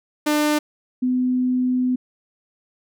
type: tone pair in turn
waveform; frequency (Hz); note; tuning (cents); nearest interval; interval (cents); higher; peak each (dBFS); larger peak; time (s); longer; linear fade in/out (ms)
sawtooth / sine; 299.6 / 252.4; D4 / B3; +35 / +38; minor third; 297; first; -13 / -17; first; 0.26-0.59 / 1.02-1.96; second; 10
effects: none